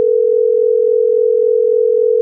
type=tone pair together; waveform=sine; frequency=440 / 483.6 Hz; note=A4 / B4; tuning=0 / -36 cents; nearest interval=major second; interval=164 cents; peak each=-12 dBFS; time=0-2.21 s; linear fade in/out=0 ms; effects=none

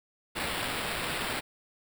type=noise with sample-and-hold; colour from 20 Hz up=violet; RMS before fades=-33 dBFS; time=0.35-1.41 s; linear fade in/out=20 ms; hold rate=6300 Hz; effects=none

